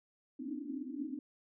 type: band-pass noise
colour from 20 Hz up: pink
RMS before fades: -41 dBFS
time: 0.39-1.19 s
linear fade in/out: 2 ms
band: 250 to 310 Hz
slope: 96 dB/octave
effects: none